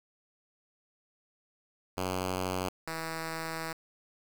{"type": "tone pair in turn", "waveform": "5% pulse", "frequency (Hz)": [92.5, 162.08], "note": ["F#2", "E3"], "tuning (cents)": [0, -29], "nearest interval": "minor seventh", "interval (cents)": 971, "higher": "second", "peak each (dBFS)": [-20, -23], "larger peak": "first", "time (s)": [[1.97, 2.69], [2.87, 3.73]], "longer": "second", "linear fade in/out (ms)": 5, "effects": ["8-bit"]}